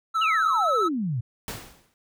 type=tone with vibrato; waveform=triangle; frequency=1303 Hz; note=E6; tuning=20 cents flat; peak=-19 dBFS; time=0.14-0.89 s; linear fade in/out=20 ms; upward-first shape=triangle; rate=15 Hz; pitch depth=47 cents each way
type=exponential sweep; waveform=sine; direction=down; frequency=3010 to 110.2 Hz; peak=-24 dBFS; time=0.21-1.21 s; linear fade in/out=10 ms
type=noise with exponential decay; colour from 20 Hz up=pink; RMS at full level=-31 dBFS; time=1.48-1.94 s; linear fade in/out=1 ms; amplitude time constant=100 ms
effects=none